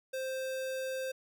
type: tone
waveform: square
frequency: 524 Hz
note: C5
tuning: 2 cents sharp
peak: -35 dBFS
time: 0.13-1.12 s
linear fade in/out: 10 ms
effects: none